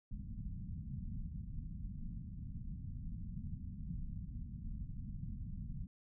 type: low-pass noise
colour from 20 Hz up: pink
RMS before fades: -44 dBFS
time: 0.11-5.87 s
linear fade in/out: 5 ms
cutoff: 220 Hz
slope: 48 dB/octave
effects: none